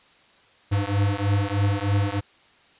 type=beating tone pair; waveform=square; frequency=99.1 / 102.3 Hz; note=G2 / G#2; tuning=+19 / -26 cents; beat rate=3.2 Hz; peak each=-24 dBFS; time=0.71-2.21 s; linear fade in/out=20 ms; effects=white hiss -56 dBFS RMS until 2.79 s + resampled to 8000 Hz